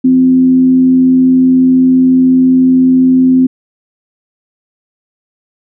sine tone with frequency modulation, 258 Hz, C4, 24 cents flat, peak -4 dBFS, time 0.04-3.47 s, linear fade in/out 10 ms, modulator 85.7 Hz, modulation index 0.21, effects none

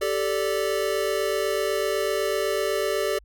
square chord, G suspended second, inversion none, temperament equal with one note detuned, 392 / 440 / 584.6 Hz, G4 / A4 / D5, 0 / 0 / -8 cents, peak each -28 dBFS, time 0.01-3.19 s, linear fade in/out 10 ms, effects added 50 Hz sine -50 dBFS peak until 3.24 s

